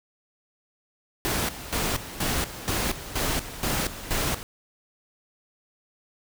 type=noise with tremolo; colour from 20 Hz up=pink; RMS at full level=-26 dBFS; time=1.25-4.43 s; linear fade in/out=0 ms; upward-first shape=square; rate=2.1 Hz; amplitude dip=75%; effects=none